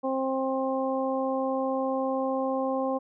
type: harmonic tone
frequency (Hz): 264.8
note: C4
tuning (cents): +21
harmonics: 1 / 2 / 3 / 4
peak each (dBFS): -30 / -28 / -33 / -35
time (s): 0.03-2.99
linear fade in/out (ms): 20
effects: none